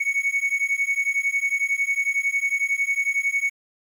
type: beating tone pair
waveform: triangle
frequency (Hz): 2217 / 2228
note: C#7 / C#7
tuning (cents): 0 / +8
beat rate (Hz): 11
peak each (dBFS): -22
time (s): 0-3.5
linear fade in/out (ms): 10
effects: 9-bit